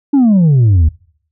sine exponential sweep, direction down, 293.9 to 73 Hz, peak -3 dBFS, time 0.13-0.89 s, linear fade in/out 10 ms, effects noise-tail reverb RT60 0.6 s tail -26 dB re dry + tanh soft clip ceiling -5 dBFS

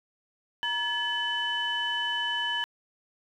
sine tone cluster, 946 / 1716 / 3009 Hz, A#5 / A6 / F#7, +25 / -44 / +28 cents, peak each -33 / -30 / -29 dBFS, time 0.63-2.64 s, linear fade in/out 0 ms, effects tanh soft clip ceiling -19 dBFS + 10-bit

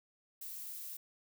violet noise, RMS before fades -45 dBFS, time 0.41-0.97 s, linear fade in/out 5 ms, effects none

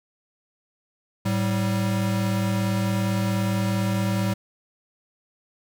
square tone pair together, 108.2 / 192.79 Hz, A2 / G3, -29 / -29 cents, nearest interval minor seventh, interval 1000 cents, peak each -25 dBFS, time 1.25-4.34 s, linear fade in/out 10 ms, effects none

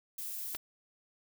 violet noise, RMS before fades -40 dBFS, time 0.18-0.57 s, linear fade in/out 5 ms
clicks, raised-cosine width 0.2 ms, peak -22 dBFS, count 2, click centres 0.548 / 0.551 s
effects none

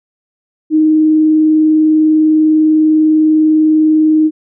sine tone with vibrato, 311.1 Hz, D#4, in tune, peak -6 dBFS, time 0.7-4.31 s, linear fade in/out 50 ms, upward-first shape square, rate 20 Hz, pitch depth 17 cents each way, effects none

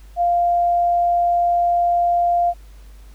sine tone, 697 Hz, F5, 4 cents flat, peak -14 dBFS, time 0.16-2.54 s, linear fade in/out 50 ms, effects added 50 Hz sine -39 dBFS peak until 3.14 s + pink hiss -54 dBFS RMS until 3.14 s

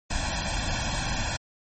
pink noise with comb filter, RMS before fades -28 dBFS, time 0.1-1.37 s, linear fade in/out 10 ms, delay 1.2 ms, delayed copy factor +0.95, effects MP3 32 kbps

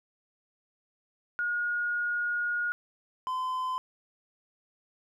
sine / triangle tone pair in turn, 1437 / 1023.5 Hz, F6 / C6, +49 / -38 cents, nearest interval tritone, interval 587 cents, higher first, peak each -27 dBFS, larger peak neither, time 1.39-2.72 / 3.27-3.78 s, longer first, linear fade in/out 0 ms, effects none

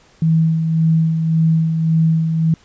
sine tone with tremolo, 161.6 Hz, E3, 34 cents flat, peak -10 dBFS, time 0.22-2.54 s, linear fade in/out 2 ms, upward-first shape sine, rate 1.8 Hz, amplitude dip 45%, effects pink hiss -51 dBFS RMS until 2.64 s + resampled to 16000 Hz

